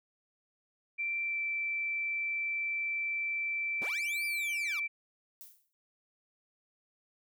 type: tone with pitch glide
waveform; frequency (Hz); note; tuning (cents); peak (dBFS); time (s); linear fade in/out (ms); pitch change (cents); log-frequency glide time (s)
sine; 2349 to 2334; D7 to D7; 0 to -11; -31; 0.98-4.88; 20; -11; 1.22-1.39
type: linear two-way sweep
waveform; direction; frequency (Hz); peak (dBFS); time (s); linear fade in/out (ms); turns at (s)
15% pulse; up then down; 62.7 to 4903 to 1052; -35; 3.81-4.8; 10; 4.25
type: noise with exponential decay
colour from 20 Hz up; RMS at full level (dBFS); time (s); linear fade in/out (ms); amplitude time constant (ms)
violet; -46; 5.41-5.73; 0; 68
effects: none

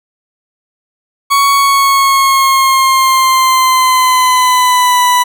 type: tone with pitch glide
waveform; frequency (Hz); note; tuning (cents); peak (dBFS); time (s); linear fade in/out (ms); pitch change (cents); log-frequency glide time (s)
40% pulse; 1116 to 988.5; C#6 to B5; +11 to +1; -6; 1.3-5.24; 20; -210; 1.52-5.01
effects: none

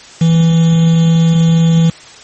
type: tone with quantisation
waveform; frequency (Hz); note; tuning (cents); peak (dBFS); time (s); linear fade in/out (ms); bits
triangle; 164.81; E3; 0; -4; 0.21-1.9; 5; 4
effects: white hiss -36 dBFS RMS until 2.23 s + MP3 32 kbps

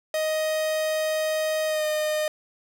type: tone with pitch glide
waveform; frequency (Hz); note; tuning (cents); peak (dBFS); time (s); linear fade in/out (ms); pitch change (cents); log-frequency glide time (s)
45% pulse; 625 to 612.8; D#5 to D#5; +8 to -27; -23; 0.14-2.28; 2; -35; 1.67-1.85
effects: none

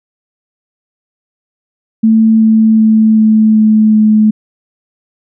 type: tone with pitch steps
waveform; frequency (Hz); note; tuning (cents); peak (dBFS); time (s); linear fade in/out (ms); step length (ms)
sine; 221.9 / 220.5 / 219.1 / 217.7 / 216.3 / 215; A3 / A3 / A3 / A3 / A3 / A3; +15 / +4 / -7 / -18 / -29 / -40; -4; 2.03-4.31; 10; 380
effects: none

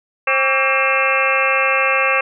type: harmonic tone with a mistuned harmonic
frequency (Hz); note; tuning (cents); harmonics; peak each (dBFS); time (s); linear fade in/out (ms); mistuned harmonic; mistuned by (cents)
266.5; C4; +32; 2 / 3 / 4 / 5 / 6 / 7 / 8 / 9 / 10; -21 / -27 / -20 / -27 / -22 / -28 / -22 / -23 / -19; 0.27-2.21; 5; 4; +120
effects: none

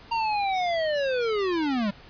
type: linear sweep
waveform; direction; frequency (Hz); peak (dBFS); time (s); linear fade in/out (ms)
square; down; 932.3 to 192.6; -24; 0.11-1.91; 10
effects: pink hiss -49 dBFS RMS until 2.09 s + resampled to 11025 Hz

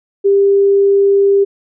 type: tone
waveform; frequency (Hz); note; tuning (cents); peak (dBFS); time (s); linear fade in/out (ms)
sine; 397.4; G4; +24; -7; 0.24-1.45; 20
effects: none

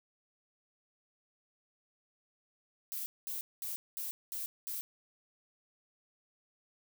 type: noise bursts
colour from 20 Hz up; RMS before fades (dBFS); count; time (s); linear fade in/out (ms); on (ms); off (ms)
violet; -39; 6; 2.92-4.81; 0; 140; 210
effects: none

